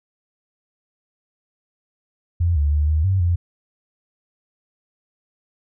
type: tone with pitch steps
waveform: sine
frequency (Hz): 85.7 / 72.8 / 74.6 / 77.4 / 95.5 / 86.8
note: F2 / D2 / D2 / D#2 / G2 / F2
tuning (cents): -32 / -15 / +28 / -9 / -45 / -10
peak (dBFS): -15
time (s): 2.4-3.36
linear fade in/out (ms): 10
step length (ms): 160
effects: none